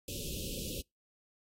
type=band-stop noise; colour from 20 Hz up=pink; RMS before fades=-40 dBFS; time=0.08-0.81 s; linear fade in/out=2 ms; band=560 to 2600 Hz; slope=96 dB/octave; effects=noise-tail reverb RT60 0.2 s tail -26 dB re dry + AAC 48 kbps